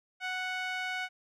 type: tone with band-pass filter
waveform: sawtooth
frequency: 740 Hz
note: F#5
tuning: in tune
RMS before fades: -35 dBFS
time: 0.2-1.09 s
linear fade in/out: 50 ms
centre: 2000 Hz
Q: 1.6
effects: none